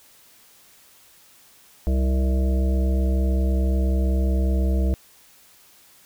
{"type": "harmonic tone with a mistuned harmonic", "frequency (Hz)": 65.41, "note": "C2", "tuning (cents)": 0, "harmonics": [1, 3, 5, 7, 9, 10], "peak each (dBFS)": [-18, -28, -32, -35, -37, -38], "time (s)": [1.87, 4.94], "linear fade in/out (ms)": 0, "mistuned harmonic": 3, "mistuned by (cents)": -35, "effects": ["white hiss -53 dBFS RMS until 6.05 s"]}